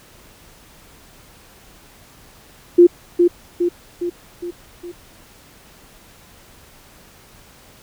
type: tone with echo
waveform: sine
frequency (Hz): 349.2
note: F4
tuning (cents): 0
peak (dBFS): -4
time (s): 2.78-2.87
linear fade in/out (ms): 10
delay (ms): 410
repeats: 5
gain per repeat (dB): -5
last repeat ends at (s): 4.92
effects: pink hiss -47 dBFS RMS until 7.82 s